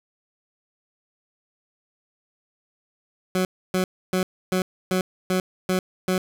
20% pulse tone bursts, 185 Hz, F#3, in tune, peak -15 dBFS, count 8, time 3.35-6.18 s, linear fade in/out 2 ms, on 100 ms, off 290 ms, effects none

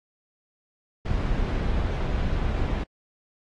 brown noise, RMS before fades -25 dBFS, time 1.05-2.84 s, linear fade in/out 10 ms, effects low-pass 4000 Hz 12 dB/octave + AAC 32 kbps

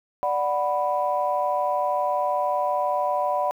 sine chord, B minor, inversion first, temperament equal, 587.3 / 740 / 987.8 Hz, D5 / F#5 / B5, 0 / 0 / 0 cents, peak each -25 dBFS, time 0.23-3.51 s, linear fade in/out 0 ms, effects tanh soft clip ceiling -11 dBFS + 9-bit

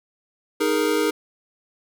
square chord, D# suspended fourth, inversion none, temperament equal, 311.1 / 415.3 / 466.2 Hz, D#4 / G#4 / A#4, 0 / 0 / 0 cents, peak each -24 dBFS, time 0.6-1.11 s, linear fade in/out 10 ms, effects none

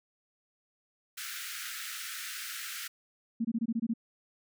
pink high-pass noise, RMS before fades -40 dBFS, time 1.17-2.88 s, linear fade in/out 10 ms, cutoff 1300 Hz, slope 96 dB/octave
sine tone bursts, 228.5 Hz, A#3, 34 cents flat, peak -27 dBFS, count 8, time 3.4-3.938 s, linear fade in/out 10 ms, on 48 ms, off 22 ms
effects none

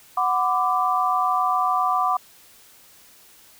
sine chord, B minor, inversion second, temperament equal with one note detuned, 740 / 1007.4 / 1174.7 Hz, F#5 / B5 / D6, 0 / +34 / 0 cents, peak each -23 / -25 / -21 dBFS, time 0.17-2.17 s, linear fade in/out 5 ms, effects white hiss -51 dBFS RMS until 3.59 s

